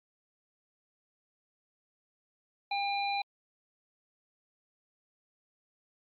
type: harmonic tone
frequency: 802 Hz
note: G5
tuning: 39 cents sharp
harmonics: 1 / 3 / 5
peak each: -31 / -36 / -38 dBFS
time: 2.71-3.22 s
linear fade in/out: 5 ms
effects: Opus 48 kbps